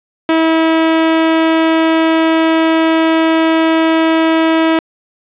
sawtooth tone, 323.4 Hz, E4, 33 cents flat, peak -5 dBFS, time 0.29-4.79 s, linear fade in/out 2 ms, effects resampled to 8000 Hz + 7-bit

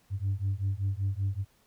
sine beating tone pair, 95.5 / 100.7 Hz, G2 / G2, -45 / +47 cents, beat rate 5.2 Hz, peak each -29 dBFS, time 0.1-1.45 s, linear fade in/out 50 ms, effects tanh soft clip ceiling -23 dBFS + pink hiss -66 dBFS RMS until 1.66 s

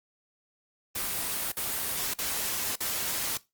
white noise bursts, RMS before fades -31 dBFS, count 4, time 0.95-3.374 s, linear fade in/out 5 ms, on 570 ms, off 48 ms, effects noise-tail reverb RT60 0.2 s tail -18 dB re dry + Opus 24 kbps

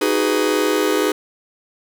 45% pulse chord, G# minor seventh, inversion second, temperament just, 311.5 / 373.8 / 415.3 / 498.4 Hz, D#4 / F#4 / G#4 / B4, +2 / +18 / 0 / +16 cents, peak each -21 / -23 / -20 / -23 dBFS, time 0.01-1.12 s, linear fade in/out 5 ms, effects none

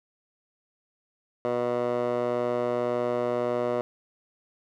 15% pulse tone with band-pass filter, 121.8 Hz, B2, 24 cents flat, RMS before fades -27 dBFS, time 1.45-3.81 s, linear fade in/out 0 ms, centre 660 Hz, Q 2.8, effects none

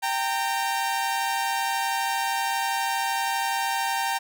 sawtooth tone pair together, 784.4 / 917 Hz, G5 / A#5, +1 / -29 cents, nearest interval minor third, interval 270 cents, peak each -23 dBFS, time 0.02-4.19 s, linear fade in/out 20 ms, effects none

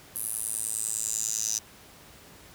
10% pulse tone with high-pass filter sweep, 110 Hz, A2, in tune, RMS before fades -31 dBFS, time 0.15-1.59 s, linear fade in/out 10 ms, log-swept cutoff 11000 to 6000 Hz, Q 6.6, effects pink hiss -51 dBFS RMS until 2.54 s + high-pass 60 Hz 12 dB/octave

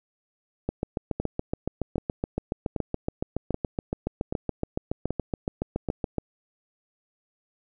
two click trains, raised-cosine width 2 ms, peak -14 / -13 dBFS, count 7 / 40, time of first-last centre 1.2-5.888 / 0.69-6.183 s, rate 1.28 / 7.1 Hz, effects none

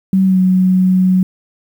sine tone with pitch glide, 190.6 to 185.39 Hz, G3 to F#3, -48 to +4 cents, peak -8 dBFS, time 0.13-1.23 s, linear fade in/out 2 ms, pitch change -48 cents, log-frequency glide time 0.24-0.39 s, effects 7-bit

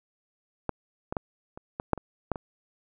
clicks, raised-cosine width 1 ms, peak -13 / -17 / -14 / -27 / -17 / -7 / -23 / -12 / -21 dBFS, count 9, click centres 0.693 / 1.125 / 1.168 / 1.575 / 1.799 / 1.933 / 1.977 / 2.317 / 2.358 s, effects none

